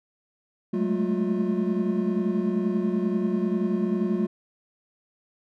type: tone cluster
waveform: triangle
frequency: 187.9 / 210.1 / 220.4 / 355.8 Hz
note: F#3 / G#3 / A3 / F4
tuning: +27 / +20 / +3 / +32 cents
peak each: -26 dBFS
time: 0.73-4.27 s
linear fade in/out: 10 ms
effects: none